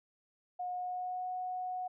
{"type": "tone with pitch glide", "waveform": "sine", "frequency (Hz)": [722, 734.2], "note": ["F#5", "F#5"], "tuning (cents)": [-43, -14], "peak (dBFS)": -35, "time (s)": [0.59, 1.88], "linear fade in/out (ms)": 10, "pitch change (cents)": 29, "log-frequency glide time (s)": [0.7, 1.27], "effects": []}